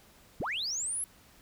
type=linear sweep; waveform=sine; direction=up; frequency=55.9 to 11250 Hz; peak=-30 dBFS; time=0.4-1.04 s; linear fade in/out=0 ms; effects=tanh soft clip ceiling -27 dBFS + pink hiss -59 dBFS RMS until 1.41 s